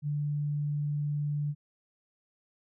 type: tone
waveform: sine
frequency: 146.83 Hz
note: D3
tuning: in tune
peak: -28 dBFS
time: 0.02-1.55 s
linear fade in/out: 50 ms
effects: none